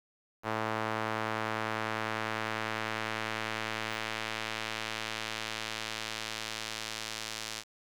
sawtooth tone with band-pass filter sweep, 110 Hz, A2, in tune, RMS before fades -36 dBFS, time 0.43-7.64 s, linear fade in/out 50 ms, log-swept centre 1100 to 5200 Hz, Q 0.93, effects 9-bit

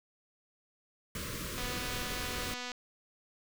pink band-stop noise, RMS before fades -39 dBFS, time 1.15-2.54 s, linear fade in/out 2 ms, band 620 to 1000 Hz, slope 96 dB/octave
click train, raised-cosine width 0.2 ms, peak -23 dBFS, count 282, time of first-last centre 1.58-2.718 s, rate 247 Hz
effects none

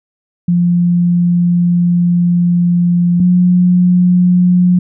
sine tone pair in turn, 174.61 / 179.21 Hz, F3 / F3, 0 / +45 cents, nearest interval unison, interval 45 cents, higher second, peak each -8 / -6 dBFS, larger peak second, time 0.48-3.2 / 3.2-4.79 s, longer first, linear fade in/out 5 ms, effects none

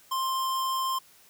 square tone, 1051 Hz, C6, 7 cents sharp, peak -27 dBFS, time 0.11-0.99 s, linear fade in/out 10 ms, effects white hiss -57 dBFS RMS until 1.29 s

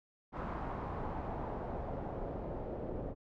pink noise with low-pass filter sweep, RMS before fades -40 dBFS, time 0.32-3.15 s, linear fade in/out 50 ms, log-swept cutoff 1100 to 530 Hz, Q 1.8, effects none

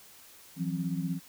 sine tone cluster, 166 / 182.2 / 266.5 Hz, E3 / F#3 / C4, +12 / -26 / +32 cents, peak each -32 / -34 / -36 dBFS, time 0.56-1.2 s, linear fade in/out 50 ms, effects white hiss -54 dBFS RMS until 1.28 s

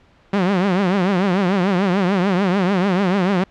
sawtooth tone with vibrato, 189.1 Hz, F#3, 38 cents sharp, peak -11 dBFS, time 0.33-3.44 s, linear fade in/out 5 ms, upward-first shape triangle, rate 6.8 Hz, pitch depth 170 cents each way, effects pink hiss -53 dBFS RMS until 3.5 s + low-pass 3000 Hz 12 dB/octave

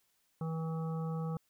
harmonic tone, 161.7 Hz, E3, 33 cents flat, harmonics 1 / 3 / 5 / 7 / 8, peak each -34 / -44 / -48 / -51 / -52 dBFS, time 0.41-1.37 s, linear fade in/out 2 ms, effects white hiss -75 dBFS RMS until 1.49 s

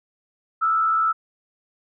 sine tone with frequency modulation, 1318.5 Hz, E6, in tune, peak -17 dBFS, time 0.61-1.13 s, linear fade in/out 20 ms, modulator 79.4 Hz, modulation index 0.52, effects none

